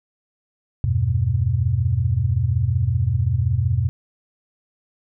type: chord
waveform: sine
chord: E minor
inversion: none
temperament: equal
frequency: 82.41 / 98 / 123.47 Hz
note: E2 / G2 / B2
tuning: 0 / 0 / 0 cents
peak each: -23 / -21 / -20 dBFS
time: 0.84-3.89 s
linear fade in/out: 0 ms
effects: none